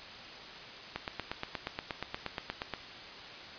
click train, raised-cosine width 0.3 ms, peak -18 dBFS, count 16, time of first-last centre 0.96-2.737 s, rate 8.44 Hz, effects white hiss -46 dBFS RMS until 3.58 s + resampled to 11025 Hz

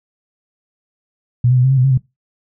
sine tone with pitch steps, 122.3 / 127.6 / 125 / 132.1 / 135 / 126.5 / 135.4 / 129 Hz, B2 / C3 / B2 / C3 / C#3 / B2 / C#3 / C3, -16 / -43 / +21 / +17 / -45 / +42 / -40 / -24 cents, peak -9 dBFS, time 1.44-1.976 s, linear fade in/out 5 ms, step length 67 ms, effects noise-tail reverb RT60 0.2 s tail -21 dB re dry

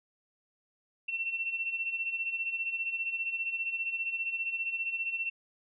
sine beating tone pair, 2690 / 2705 Hz, E7 / E7, +34 / +44 cents, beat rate 15 Hz, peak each -38 / -32 dBFS, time 1.08-5.3 s, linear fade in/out 10 ms, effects none

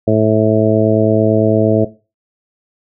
harmonic tone, 108.8 Hz, A2, 19 cents flat, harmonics 1 / 2 / 3 / 4 / 5 / 6, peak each -16 / -16 / -16 / -16 / -16 / -16 dBFS, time 0.07-1.85 s, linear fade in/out 10 ms, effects noise-tail reverb RT60 0.3 s tail -17 dB re dry

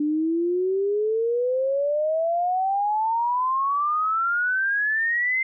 sine exponential sweep, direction up, 293.7 to 2093 Hz, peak -20 dBFS, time 0-5.43 s, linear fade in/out 5 ms, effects none

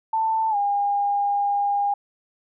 sine tone with pitch glide, 888 to 809.6 Hz, A5 to G#5, +16 to -44 cents, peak -19 dBFS, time 0.13-1.94 s, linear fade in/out 5 ms, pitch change -160 cents, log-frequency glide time 0.5-0.56 s, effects none

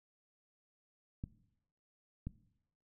clicks, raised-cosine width 5 ms, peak -27 dBFS, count 2, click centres 1.239 / 2.27 s, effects noise-tail reverb RT60 0.8 s tail -18 dB re dry

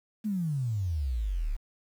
sine exponential sweep, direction down, 222.4 to 32.7 Hz, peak -27 dBFS, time 0.24-1.57 s, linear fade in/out 20 ms, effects 9-bit

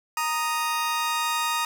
sawtooth tone pair together, 932.3 / 1243.2 Hz, A#5 / D#6, 0 / -2 cents, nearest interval perfect fourth, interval 498 cents, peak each -23 dBFS, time 0.17-1.65 s, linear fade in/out 2 ms, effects none

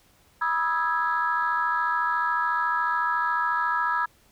sine chord, E major seventh, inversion second, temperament equal with one note detuned, 973 / 1244.5 / 1318.5 / 1661.2 Hz, B5 / D#6 / E6 / G#6, -26 / 0 / 0 / 0 cents, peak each -26 / -30 / -27 / -27 dBFS, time 0.41-4.06 s, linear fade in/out 10 ms, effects tanh soft clip ceiling -13 dBFS + pink hiss -60 dBFS RMS until 4.31 s

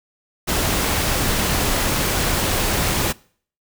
pink noise, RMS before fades -20 dBFS, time 0.47-3.13 s, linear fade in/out 20 ms, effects noise-tail reverb RT60 0.5 s tail -23 dB re dry

